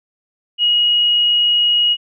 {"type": "tone", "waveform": "sine", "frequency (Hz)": 2893, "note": "F#7", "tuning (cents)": -40, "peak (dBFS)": -11, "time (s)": [0.58, 1.97], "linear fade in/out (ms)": 50, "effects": []}